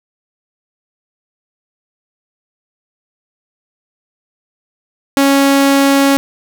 sawtooth tone, 276.5 Hz, C#4, 4 cents flat, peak -4 dBFS, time 5.17-6.17 s, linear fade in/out 0 ms, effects none

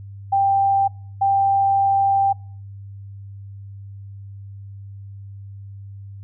sine tone pair in turn, 788 / 788 Hz, G5 / G5, +9 / +9 cents, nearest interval unison, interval 0 cents, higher neither, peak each -14 dBFS, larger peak neither, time 0.32-0.88 / 1.21-2.33 s, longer second, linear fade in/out 10 ms, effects noise-tail reverb RT60 0.5 s tail -25 dB re dry + added 99 Hz sine -34 dBFS peak until 6.23 s

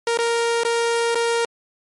sawtooth tone with dropouts, 466.2 Hz, A#4, in tune, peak -14 dBFS, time 0.07-1.45 s, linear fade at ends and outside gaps 2 ms, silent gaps 0.174-0.187 / 0.635-0.649 / 1.147-1.154 s, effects MP3 48 kbps

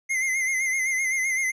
square tone with vibrato, 2086 Hz, C7, 6 cents flat, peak -23 dBFS, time 0.09-1.52 s, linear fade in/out 20 ms, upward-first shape sine, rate 7.8 Hz, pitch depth 55 cents each way, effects low-pass 11000 Hz 12 dB/octave

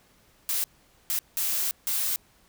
blue noise bursts at uneven times, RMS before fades -27 dBFS, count 4, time 0.49-0.64 / 1.1-1.19 / 1.37-1.71 / 1.87-2.16 s, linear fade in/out 0 ms, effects pink hiss -61 dBFS RMS until 2.48 s

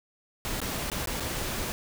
pink noise with dropouts, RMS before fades -32 dBFS, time 0.45-1.72 s, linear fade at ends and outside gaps 0 ms, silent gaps 0.603-0.616 / 0.9-0.917 / 1.058-1.073 / 1.199-1.205 s, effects none

